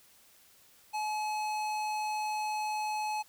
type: tone with hard clipping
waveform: sine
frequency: 853 Hz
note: G#5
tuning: 46 cents sharp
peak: -33 dBFS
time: 0.93-3.23 s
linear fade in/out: 20 ms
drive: 17 dB
effects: white hiss -61 dBFS RMS until 3.28 s